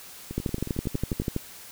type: two click trains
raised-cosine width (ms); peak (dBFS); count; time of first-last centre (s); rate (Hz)
3; -21 / -13; 11 / 13; 0.31-1.219 / 0.38-1.364; 11 / 12.2
effects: white hiss -45 dBFS RMS until 1.71 s